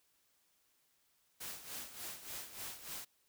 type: noise with tremolo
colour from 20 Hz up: white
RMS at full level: -44 dBFS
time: 1.4-3.05 s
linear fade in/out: 10 ms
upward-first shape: sine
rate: 3.4 Hz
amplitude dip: 70%
effects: white hiss -75 dBFS RMS until 3.28 s